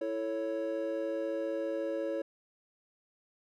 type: chord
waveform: triangle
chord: A major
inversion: second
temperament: equal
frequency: 329.6 / 440 / 554.4 Hz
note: E4 / A4 / C#5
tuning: 0 / 0 / 0 cents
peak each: -35 / -37 / -32 dBFS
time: 0.01-2.22 s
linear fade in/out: 5 ms
effects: none